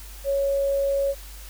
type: tone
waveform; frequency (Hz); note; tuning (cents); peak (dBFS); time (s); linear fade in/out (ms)
sine; 554.4; C#5; 0; -20; 0.24-1.15; 50
effects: added 50 Hz sine -39 dBFS peak until 1.49 s + white hiss -45 dBFS RMS until 1.49 s